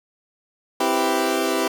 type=chord; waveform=20% pulse; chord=C major seventh; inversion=none; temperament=equal; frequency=261.6 / 329.6 / 392 / 493.9 Hz; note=C4 / E4 / G4 / B4; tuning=0 / 0 / 0 / 0 cents; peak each=-21 / -19 / -18 / -23 dBFS; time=0.8-1.68 s; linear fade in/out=5 ms; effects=none